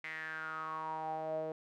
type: tone with band-pass filter sweep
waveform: sawtooth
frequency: 158.1 Hz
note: D#3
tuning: 28 cents sharp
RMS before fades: -40 dBFS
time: 0.04-1.52 s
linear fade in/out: 2 ms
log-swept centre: 2100 to 540 Hz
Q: 8
effects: none